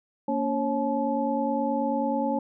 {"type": "tone cluster", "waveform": "sine", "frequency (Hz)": [231.8, 281.2, 545, 859], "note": ["A#3", "C#4", "C#5", "A5"], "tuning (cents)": [-10, 25, -29, -42], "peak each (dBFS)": -29, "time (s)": [0.28, 2.39], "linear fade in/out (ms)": 5, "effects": []}